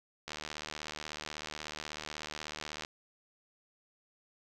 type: click train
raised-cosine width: 0.2 ms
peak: -22 dBFS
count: 197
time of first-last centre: 0.28-2.849 s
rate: 76.3 Hz
effects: none